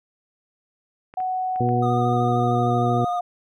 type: clicks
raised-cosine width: 0.5 ms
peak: -28 dBFS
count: 4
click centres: 1.139 / 1.203 / 1.56 / 1.69 s
type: tone with pitch glide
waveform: sine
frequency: 743 to 710.3 Hz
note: F#5 to F5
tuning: +7 to +29 cents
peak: -22 dBFS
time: 1.17-3.21 s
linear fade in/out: 5 ms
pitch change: -78 cents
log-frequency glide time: 1.58-3.07 s
type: harmonic tone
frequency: 121.3 Hz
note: B2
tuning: 31 cents flat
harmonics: 1 / 2 / 3 / 4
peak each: -22 / -25 / -27 / -28 dBFS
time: 1.6-3.05 s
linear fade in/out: 5 ms
type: tone with vibrato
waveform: triangle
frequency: 1229 Hz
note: D#6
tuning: 22 cents flat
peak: -27 dBFS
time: 1.82-3.2 s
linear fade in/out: 10 ms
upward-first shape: square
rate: 13 Hz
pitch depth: 21 cents each way
effects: none